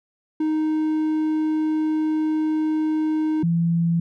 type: tone pair in turn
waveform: triangle / sine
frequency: 311.1 / 168.36 Hz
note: D#4 / E3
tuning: 0 / +37 cents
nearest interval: major seventh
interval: 1063 cents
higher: first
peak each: -17 dBFS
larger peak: neither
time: 0.4-3.43 / 3.43-4 s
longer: first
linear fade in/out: 5 ms
effects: none